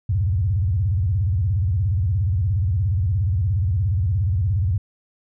sine tone with vibrato, 92.6 Hz, F#2, 2 cents sharp, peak -17 dBFS, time 0.09-4.78 s, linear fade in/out 5 ms, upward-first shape square, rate 17 Hz, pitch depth 250 cents each way, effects none

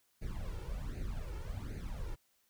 brown noise with flanger, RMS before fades -40 dBFS, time 0.21-2.16 s, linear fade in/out 20 ms, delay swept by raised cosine 0.45 to 2.25 ms, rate 1.3 Hz, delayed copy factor +0.85, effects white hiss -74 dBFS RMS until 2.49 s

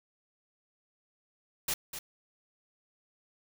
white noise with echo, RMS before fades -31 dBFS, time 1.68-1.74 s, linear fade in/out 5 ms, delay 250 ms, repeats 1, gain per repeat -9 dB, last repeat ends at 1.99 s, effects none

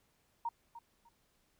sine tone with echo, 932.3 Hz, A#5, in tune, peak -33 dBFS, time 0.45-0.49 s, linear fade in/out 5 ms, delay 300 ms, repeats 2, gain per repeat -13 dB, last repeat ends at 1.09 s, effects pink hiss -74 dBFS RMS until 1.59 s

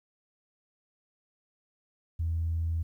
sine tone, 82.41 Hz, E2, in tune, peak -26 dBFS, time 2.19-2.83 s, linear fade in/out 10 ms, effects tanh soft clip ceiling -22 dBFS + 11-bit

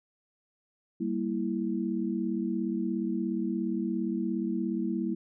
sine chord, E diminished, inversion first, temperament equal, 196 / 233.1 / 329.6 Hz, G3 / Bb3 / E4, 0 / 0 / 0 cents, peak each -32 dBFS, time 1-5.15 s, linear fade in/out 10 ms, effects none

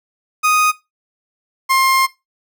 30% pulse tone pair in turn, 1244.5 / 1060.6 Hz, D#6 / C6, 0 / +23 cents, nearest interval minor third, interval 277 cents, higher first, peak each -9 dBFS, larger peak neither, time 0.43-0.72 / 1.69-2.07 s, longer second, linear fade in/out 20 ms, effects noise-tail reverb RT60 0.2 s tail -17 dB re dry

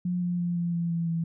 sine tone with pitch steps, 178.4 / 176.25 / 174.12 / 172.02 / 169.95 / 167.9 / 165.88 Hz, F3 / F3 / F3 / F3 / F3 / E3 / E3, +37 / +16 / -5 / -26 / -47 / +32 / +11 cents, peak -25 dBFS, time 0.05-1.24 s, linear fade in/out 5 ms, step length 170 ms, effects none

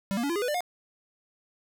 square tone with pitch steps, 196 / 235.8 / 283.7 / 341.3 / 410.5 / 493.9 / 594.2 / 714.8 Hz, G3 / A#3 / C#4 / F4 / G#4 / B4 / D5 / F5, 0 / +20 / +40 / -40 / -20 / 0 / +20 / +40 cents, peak -27 dBFS, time 0.11-0.606 s, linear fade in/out 0 ms, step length 62 ms, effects none

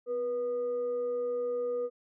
sine tone with frequency modulation, 486.4 Hz, B4, 26 cents flat, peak -29 dBFS, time 0.06-1.9 s, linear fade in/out 50 ms, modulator 741 Hz, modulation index 0.22, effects none

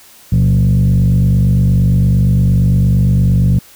sine tone with frequency modulation, 121.1 Hz, B2, 34 cents flat, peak -6 dBFS, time 0.32-3.59 s, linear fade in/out 5 ms, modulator 48.7 Hz, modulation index 1.2, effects tanh soft clip ceiling -5 dBFS + white hiss -42 dBFS RMS until 3.75 s

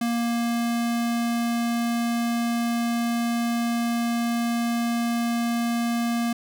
square tone, 234.8 Hz, A#3, 13 cents sharp, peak -23 dBFS, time 0.01-6.33 s, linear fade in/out 5 ms, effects none

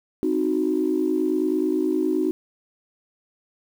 sine chord, C diminished, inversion none, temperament equal, 261.6 / 311.1 / 370 Hz, C4 / Eb4 / Gb4, 0 / 0 / 0 cents, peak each -26 / -22 / -23 dBFS, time 0.23-2.31 s, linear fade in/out 0 ms, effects tanh soft clip ceiling -11 dBFS + 8-bit

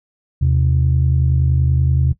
sine tone pair together, 79.45 / 130 Hz, D#2 / C3, +37 / -11 cents, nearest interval major sixth, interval 852 cents, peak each -14 dBFS, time 0.41-2.13 s, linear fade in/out 10 ms, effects noise-tail reverb RT60 0.1 s tail -17 dB re dry + tanh soft clip ceiling -6 dBFS

